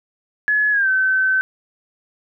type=tone with pitch glide; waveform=sine; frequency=1700 to 1532.1 Hz; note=G#6 to G6; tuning=+40 to -40 cents; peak=-14 dBFS; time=0.48-1.41 s; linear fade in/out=0 ms; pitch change=-180 cents; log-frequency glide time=0.71-0.89 s; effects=none

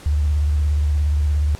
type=tone with vibrato; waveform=sine; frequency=74 Hz; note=D2; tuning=14 cents sharp; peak=-15 dBFS; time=0.06-1.55 s; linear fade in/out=0 ms; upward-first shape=triangle; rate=17 Hz; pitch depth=91 cents each way; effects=pink hiss -42 dBFS RMS until 1.59 s + low-pass 10000 Hz 12 dB/octave

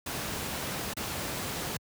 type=noise with dropouts; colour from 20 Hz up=pink; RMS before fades=-34 dBFS; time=0.06-1.77 s; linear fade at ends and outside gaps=5 ms; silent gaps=0.937-0.967 s; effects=high-pass 80 Hz 12 dB/octave

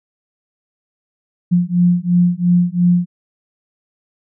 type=beating tone pair; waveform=sine; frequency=174.9 / 177.8 Hz; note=F3 / F3; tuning=+3 / +31 cents; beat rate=2.9 Hz; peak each=-14 dBFS; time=1.51-3.06 s; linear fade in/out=20 ms; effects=none

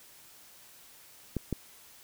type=clicks; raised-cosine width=3 ms; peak=-17 dBFS; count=2; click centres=1.367 / 1.527 s; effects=white hiss -55 dBFS RMS until 2.03 s

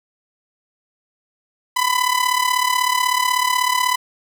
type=tone with amplitude modulation; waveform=sawtooth; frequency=1001 Hz; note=B5; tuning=23 cents sharp; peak=-9 dBFS; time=1.76-3.96 s; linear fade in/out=10 ms; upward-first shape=sine; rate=36.2 Hz; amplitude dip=75%; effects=none

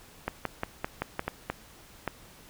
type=clicks; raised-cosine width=0.5 ms; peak=-14 dBFS; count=9; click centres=0.28 / 0.453 / 0.634 / 0.845 / 1.02 / 1.194 / 1.28 / 1.5 / 2.077 s; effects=pink hiss -53 dBFS RMS until 2.49 s

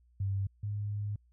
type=tone pair in turn; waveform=sine; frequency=98 / 103.35 Hz; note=G2 / G#2; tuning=0 / -8 cents; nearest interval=minor second; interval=92 cents; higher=second; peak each=-29 / -32 dBFS; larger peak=first; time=0.2-0.47 / 0.63-1.16 s; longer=second; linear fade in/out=5 ms; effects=added 60 Hz sine -62 dBFS peak until 1.32 s

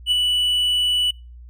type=tone with ADSR envelope; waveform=triangle; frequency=2960 Hz; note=F#7; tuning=in tune; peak=-12 dBFS; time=0.06-1.11 s; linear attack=55 ms; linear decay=16 ms; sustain=-3 dB; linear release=7 ms; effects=noise-tail reverb RT60 0.3 s tail -26 dB re dry + added 60 Hz sine -38 dBFS peak until 1.49 s

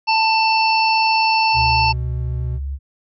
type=harmonic tone; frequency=889 Hz; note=A5; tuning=18 cents sharp; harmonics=1 / 3 / 5 / 6; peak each=-15 / -19 / -23 / -26 dBFS; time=0.07-1.93 s; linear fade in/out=20 ms
type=tone with vibrato; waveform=triangle; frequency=123.47 Hz; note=B2; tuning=in tune; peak=-21 dBFS; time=1.53-2.6 s; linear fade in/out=50 ms; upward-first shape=sine; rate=8 Hz; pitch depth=11 cents each way
type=tone; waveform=sine; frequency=68.8 Hz; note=C#2; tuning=12 cents flat; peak=-22 dBFS; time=1.54-2.79 s; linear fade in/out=50 ms
effects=none

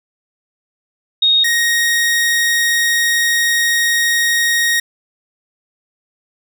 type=tone pair in turn; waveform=sine / sawtooth; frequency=3729 / 1872.1 Hz; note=A#7 / A#6; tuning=0 / +7 cents; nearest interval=octave; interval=1193 cents; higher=first; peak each=-9 dBFS; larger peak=neither; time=1.22-1.44 / 1.44-4.8 s; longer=second; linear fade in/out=5 ms; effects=none

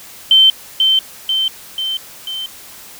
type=tone with echo; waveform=sine; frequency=3100 Hz; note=G7; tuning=20 cents flat; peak=-5 dBFS; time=0.31-0.5 s; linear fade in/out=2 ms; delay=490 ms; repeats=4; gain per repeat=-4 dB; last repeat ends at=2.46 s; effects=white hiss -37 dBFS RMS until 2.99 s

